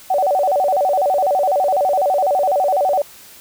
sine tone with vibrato, 659.3 Hz, E5, in tune, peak -13 dBFS, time 0.1-3.02 s, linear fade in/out 5 ms, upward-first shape square, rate 12 Hz, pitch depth 230 cents each way, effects white hiss -42 dBFS RMS until 3.4 s

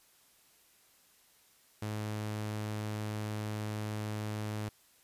sawtooth tone, 106.5 Hz, G#2, 44 cents sharp, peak -31 dBFS, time 1.82-4.69 s, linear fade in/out 5 ms, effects white hiss -65 dBFS RMS until 5.03 s + resampled to 32000 Hz

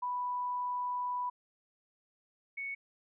sine tone pair in turn, 987.8 / 2218 Hz, B5 / C#7, 0 / 0 cents, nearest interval octave + major second, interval 1400 cents, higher second, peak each -32 / -36 dBFS, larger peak first, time 0.02-1.3 / 2.57-2.75 s, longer first, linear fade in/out 10 ms, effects none

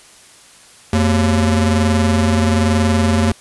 40% pulse ring-modulated tone, 156.9 Hz, D#3, 15 cents sharp, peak -8 dBFS, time 0.93-3.32 s, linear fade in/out 2 ms, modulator 67.9 Hz, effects white hiss -44 dBFS RMS until 3.4 s + resampled to 24000 Hz

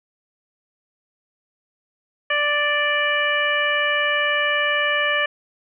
harmonic tone, 587.3 Hz, D5, in tune, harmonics 1 / 2 / 3 / 4 / 5, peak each -25 / -26 / -21 / -25 / -26 dBFS, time 2.3-5.26 s, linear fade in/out 5 ms, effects none

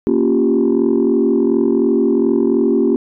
sine chord, G half-diminished seventh, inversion first, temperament equal, 233.1 / 277.2 / 349.2 / 392 Hz, Bb3 / Db4 / F4 / G4, 0 / 0 / 0 / 0 cents, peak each -16 dBFS, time 0.07-2.96 s, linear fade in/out 0 ms, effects tanh soft clip ceiling -5 dBFS

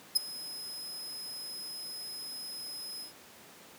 sawtooth tone with ADSR envelope, 5090 Hz, D#8, 39 cents sharp, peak -17 dBFS, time 0.15-3.13 s, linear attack 15 ms, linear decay 12 ms, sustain -20 dB, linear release 120 ms, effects pink hiss -53 dBFS RMS until 3.78 s + high-pass 200 Hz 12 dB/octave

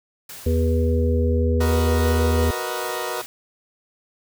white noise with exponential decay, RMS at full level -36 dBFS, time 0.29-1.67 s, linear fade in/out 5 ms, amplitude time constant 300 ms
harmonic tone, 81.3 Hz, E2, 23 cents flat, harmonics 1 / 3 / 5 / 6, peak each -18 / -25 / -27 / -25 dBFS, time 0.46-2.51 s, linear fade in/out 5 ms
20% pulse chord, B major seventh, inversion second, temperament equal, 370 / 466.2 / 493.9 / 622.3 Hz, F#4 / A#4 / B4 / D#5, 0 / 0 / 0 / 0 cents, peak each -26 dBFS, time 1.6-3.22 s, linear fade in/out 10 ms
white noise with tremolo, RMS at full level -37 dBFS, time 1.61-3.26 s, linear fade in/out 0 ms, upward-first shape triangle, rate 2.6 Hz, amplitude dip 30%
effects none

